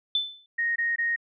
sine tone with exponential decay, 3520 Hz, A7, in tune, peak -19 dBFS, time 0.15-0.46 s, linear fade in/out 2 ms, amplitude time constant 66 ms
sine tone bursts, 1864.7 Hz, A#6, in tune, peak -23 dBFS, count 3, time 0.58-1.162 s, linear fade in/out 10 ms, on 180 ms, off 21 ms
effects none

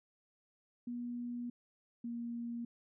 sine tone pair in turn, 241.3 / 235.7 Hz, B3 / A#3, -40 / +19 cents, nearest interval unison, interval 41 cents, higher first, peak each -38 / -38 dBFS, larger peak neither, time 0.87-1.5 / 2.04-2.65 s, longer first, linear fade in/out 5 ms, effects none

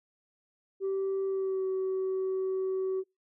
sine tone with pitch glide, 387.4 to 378.6 Hz, G4 to F#4, -20 to +40 cents, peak -26 dBFS, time 0.8-3.04 s, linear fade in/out 50 ms, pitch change -40 cents, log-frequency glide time 1.26-1.66 s, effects noise-tail reverb RT60 0.2 s tail -26 dB re dry + tanh soft clip ceiling -26 dBFS

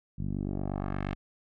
10% pulse tone with low-pass filter sweep, 48.45 Hz, G1, 20 cents flat, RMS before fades -33 dBFS, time 0.18-1.15 s, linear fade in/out 10 ms, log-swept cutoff 160 to 2900 Hz, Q 1.3, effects none

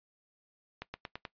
accelerating click train, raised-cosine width 0.3 ms, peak -23 dBFS, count 5, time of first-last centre 0.82-1.252 s, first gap 120 ms, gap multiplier 0.93, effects noise-tail reverb RT60 0.1 s tail -18 dB re dry + resampled to 11025 Hz

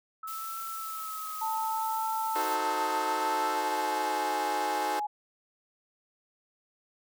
sine tone with vibrato, 1300 Hz, E6, 24 cents flat, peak -36 dBFS, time 0.23-3.56 s, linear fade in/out 5 ms, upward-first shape triangle, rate 0.66 Hz, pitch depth 46 cents each way
blue noise, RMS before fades -42 dBFS, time 0.27-2.56 s, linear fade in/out 10 ms
sine tone with pitch glide, 887 to 837.2 Hz, A5 to G#5, +14 to +14 cents, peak -29 dBFS, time 1.41-5.07 s, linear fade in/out 10 ms, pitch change -100 cents, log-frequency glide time 3.19-4.38 s
15% pulse chord, D# diminished seventh, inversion none, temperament equal, 311.1 / 370 / 440 / 523.3 Hz, D#4 / F#4 / A4 / C5, 0 / 0 / 0 / 0 cents, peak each -31 dBFS, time 2.35-5 s, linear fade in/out 10 ms
effects none

